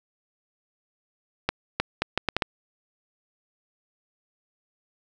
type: accelerating click train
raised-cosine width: 0.3 ms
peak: -6 dBFS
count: 7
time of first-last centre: 1.49-2.422 s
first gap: 310 ms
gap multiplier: 0.71
effects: none